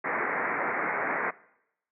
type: low-pass noise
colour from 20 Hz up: white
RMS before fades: -29 dBFS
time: 0.04-1.31 s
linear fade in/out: 10 ms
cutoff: 2200 Hz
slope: 96 dB/octave
effects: noise-tail reverb RT60 0.8 s tail -21 dB re dry + high-pass 300 Hz 12 dB/octave